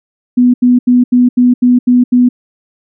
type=tone bursts; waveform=sine; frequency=246.9 Hz; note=B3; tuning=in tune; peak=-4 dBFS; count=8; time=0.37-2.29 s; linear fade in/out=10 ms; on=170 ms; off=80 ms; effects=none